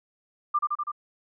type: tone with echo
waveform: sine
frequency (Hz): 1192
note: D6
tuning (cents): +25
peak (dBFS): -20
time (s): 0.54-0.59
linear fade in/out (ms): 10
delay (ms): 82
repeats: 4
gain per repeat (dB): -2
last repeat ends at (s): 0.918
effects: none